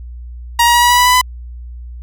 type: tone with pitch steps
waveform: sawtooth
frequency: 944 / 952.2 / 960.5 / 968.9 / 977.3 / 985.8 / 994.4 / 1003 Hz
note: A#5 / A#5 / B5 / B5 / B5 / B5 / B5 / B5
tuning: +22 / +37 / -48 / -33 / -18 / -3 / +12 / +26 cents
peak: -4 dBFS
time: 0.59-1.214 s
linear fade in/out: 5 ms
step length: 78 ms
effects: added 60 Hz sine -27 dBFS peak until 2.02 s